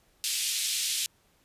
pink band-pass noise, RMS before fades -30 dBFS, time 0.24-1.06 s, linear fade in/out 0 ms, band 2900 to 12000 Hz, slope 24 dB/octave, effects pink hiss -66 dBFS RMS until 1.44 s + resampled to 32000 Hz

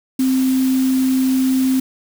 sine tone in noise, 261 Hz, C4, 4 cents flat, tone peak -13 dBFS, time 0.19-1.8 s, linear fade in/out 5 ms, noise white, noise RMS -31 dBFS, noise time 0.19-1.8 s, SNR +15 dB, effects none

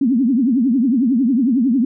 sine tone with vibrato, 250 Hz, B3, 21 cents sharp, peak -12 dBFS, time 0.01-1.85 s, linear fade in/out 5 ms, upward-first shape triangle, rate 11 Hz, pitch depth 270 cents each way, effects none

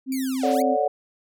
sine tone with vibrato, 263 Hz, C4, 9 cents sharp, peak -23 dBFS, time 0.06-0.77 s, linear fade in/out 50 ms, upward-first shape triangle, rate 2.6 Hz, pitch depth 11 cents each way
5% pulse linear two-way sweep, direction down then up, 2374 to 327 to 2374 Hz, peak -24 dBFS, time 0.12-0.62 s, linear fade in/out 2 ms, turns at 0.5 s
sine chord, D major seventh, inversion second, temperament just, 440.5 / 550.6 / 587.3 / 734.2 Hz, A4 / C#5 / D5 / F#5, +2 / -12 / 0 / -14 cents, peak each -27 / -26 / -24 / -23 dBFS, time 0.43-0.88 s, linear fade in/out 5 ms
effects none

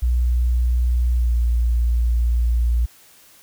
sine tone with pitch glide, 60.7 to 58.84 Hz, B1 to A#1, -29 to +17 cents, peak -15 dBFS, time 0.02-2.86 s, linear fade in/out 10 ms, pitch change -54 cents, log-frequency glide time 1.15-1.34 s, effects white hiss -50 dBFS RMS until 3.42 s

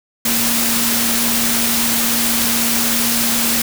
sine tone in noise, 233.1 Hz, A#3, in tune, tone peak -22 dBFS, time 0.25-3.62 s, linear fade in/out 5 ms, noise white, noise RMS -17 dBFS, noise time 0.25-3.62 s, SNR -8 dB, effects none

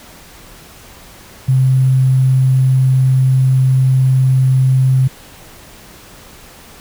sine tone with sample-and-hold, 130.81 Hz, C3, in tune, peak -8 dBFS, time 1.48-5.08 s, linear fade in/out 10 ms, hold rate 11025 Hz, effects pink hiss -39 dBFS RMS until 6.8 s

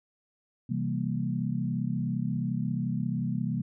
sine chord, C dominant seventh, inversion none, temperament equal with one note detuned, 130.28 / 164.81 / 196 / 233.1 Hz, C3 / E3 / G3 / Bb3, -7 / 0 / 0 / 0 cents, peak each -32 / -33 / -33 / -33 dBFS, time 0.69-3.62 s, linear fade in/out 10 ms, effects none

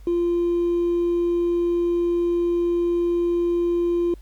triangle tone with hard clipping, 345.6 Hz, F4, 18 cents flat, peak -18 dBFS, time 0.07-4.14 s, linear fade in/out 2 ms, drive 2 dB, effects added 50 Hz sine -40 dBFS peak until 4.21 s + pink hiss -59 dBFS RMS until 4.21 s

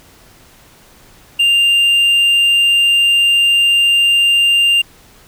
triangle tone, 2794 Hz, F7, in tune, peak -7 dBFS, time 1.39-4.82 s, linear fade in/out 10 ms, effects pink hiss -45 dBFS RMS until 5.27 s

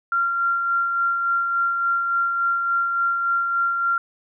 sine tone with tremolo, 1380 Hz, F6, 21 cents flat, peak -17 dBFS, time 0.12-3.98 s, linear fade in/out 2 ms, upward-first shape sine, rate 3.5 Hz, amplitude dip 35%, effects none

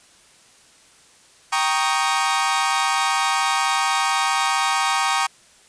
sawtooth chord, Eb dominant seventh, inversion first, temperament equal, 784 / 932.3 / 1108.7 / 1244.5 Hz, G5 / Bb5 / Db6 / Eb6, 0 / 0 / 0 / 0 cents, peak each -20 / -20 / -20 / -21 dBFS, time 1.52-5.27 s, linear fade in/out 10 ms, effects white hiss -52 dBFS RMS until 5.68 s + resampled to 22050 Hz

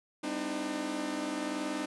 sawtooth tone cluster, 199.1 / 257.5 / 300.9 / 321.8 Hz, G3 / C4 / D4 / E4, +27 / -28 / +42 / -42 cents, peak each -40 / -35 / -31 / -38 dBFS, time 0.23-1.86 s, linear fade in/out 10 ms, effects resampled to 24000 Hz + 11-bit

